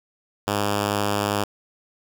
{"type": "tone", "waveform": "5% pulse", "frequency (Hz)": 102.5, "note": "G#2", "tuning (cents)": -22, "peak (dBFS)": -10, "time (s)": [0.47, 1.44], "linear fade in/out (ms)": 5, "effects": ["7-bit"]}